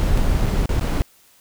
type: noise with dropouts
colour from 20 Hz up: brown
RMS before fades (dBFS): -18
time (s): 0-1.02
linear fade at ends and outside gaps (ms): 0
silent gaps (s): 0.175-0.179 / 0.46-0.464 / 0.658-0.692 / 0.795-0.81
effects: white hiss -54 dBFS RMS until 1.4 s